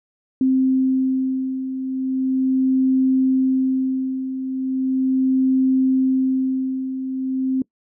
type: beating tone pair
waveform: sine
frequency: 261.6 / 261.98 Hz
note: C4 / C4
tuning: 0 / +2 cents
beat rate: 0.38 Hz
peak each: -23 / -17 dBFS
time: 0.41-7.62 s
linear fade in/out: 2 ms
effects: noise-tail reverb RT60 0.1 s tail -23 dB re dry